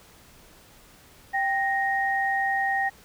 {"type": "tone pair together", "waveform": "sine", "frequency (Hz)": [784, 1864.7], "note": ["G5", "A#6"], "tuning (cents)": [0, 0], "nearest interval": "octave + minor third", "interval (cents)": 1500, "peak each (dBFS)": -25, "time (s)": [1.33, 2.9], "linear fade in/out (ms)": 20, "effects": ["pink hiss -53 dBFS RMS until 3.04 s"]}